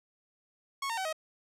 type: tone with pitch steps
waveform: sawtooth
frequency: 1100 / 914.4 / 760.1 / 631.8 Hz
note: C#6 / A#5 / F#5 / D#5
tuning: -14 / -34 / +46 / +26 cents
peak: -28 dBFS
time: 0.82-1.128 s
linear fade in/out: 5 ms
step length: 77 ms
effects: low-pass 11000 Hz 12 dB/octave